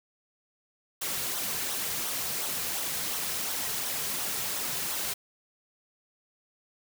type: noise with flanger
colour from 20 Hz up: white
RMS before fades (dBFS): -32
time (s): 1.01-5.14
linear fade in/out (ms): 10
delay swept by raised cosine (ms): 0.41 to 3.51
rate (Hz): 2.8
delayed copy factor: -0.5
effects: none